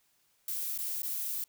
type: noise with dropouts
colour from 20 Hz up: violet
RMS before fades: -35 dBFS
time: 0.48-1.44 s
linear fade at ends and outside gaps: 2 ms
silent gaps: 0.778-0.787 / 1.02-1.031 s
effects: white hiss -71 dBFS RMS until 1.48 s